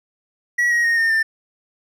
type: tone with pitch steps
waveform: triangle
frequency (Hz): 1927 / 1891.7 / 1857.1 / 1823.1 / 1789.7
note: B6 / A#6 / A#6 / A#6 / A6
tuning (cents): -43 / +25 / -7 / -39 / +29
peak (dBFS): -13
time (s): 0.58-1.23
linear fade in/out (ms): 10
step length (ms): 130
effects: none